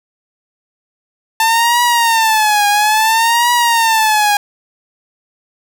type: tone with vibrato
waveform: sawtooth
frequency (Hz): 890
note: A5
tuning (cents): +20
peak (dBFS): -6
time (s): 1.4-4.37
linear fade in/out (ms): 2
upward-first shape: triangle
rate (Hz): 0.59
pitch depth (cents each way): 150
effects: none